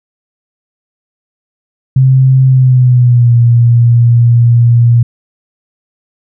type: tone with pitch glide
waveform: sine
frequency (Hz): 131.5 to 118.51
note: C3 to A#2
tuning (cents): +9 to +29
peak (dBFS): -3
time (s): 1.96-5.03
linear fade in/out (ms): 5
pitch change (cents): -180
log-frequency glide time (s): 2.46-3.35
effects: none